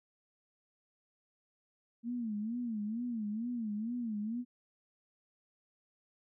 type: tone with vibrato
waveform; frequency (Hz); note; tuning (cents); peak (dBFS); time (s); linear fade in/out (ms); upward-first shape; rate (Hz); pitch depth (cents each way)
sine; 225.4; A3; +42; -34; 2.03-4.45; 50; sine; 2.2; 150
effects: none